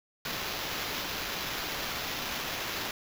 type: noise with sample-and-hold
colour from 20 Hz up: violet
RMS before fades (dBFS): -35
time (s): 0.25-2.91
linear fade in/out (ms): 2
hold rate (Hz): 8820
effects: none